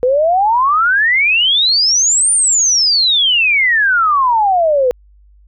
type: exponential two-way sweep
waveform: sine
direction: up then down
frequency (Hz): 484.6 to 9300 to 484.6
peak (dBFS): -9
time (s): 0.03-4.91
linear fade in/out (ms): 0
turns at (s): 2.32
effects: added 50 Hz sine -43 dBFS peak until 5.47 s